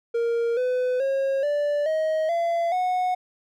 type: tone with pitch steps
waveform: triangle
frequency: 466.6 / 503 / 542.2 / 584.5 / 630.1 / 679.2 / 732.2 Hz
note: A#4 / B4 / C#5 / D5 / D#5 / F5 / F#5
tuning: +2 / +32 / -38 / -8 / +22 / -48 / -18 cents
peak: -19 dBFS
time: 0.14-3.15 s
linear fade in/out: 10 ms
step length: 430 ms
effects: none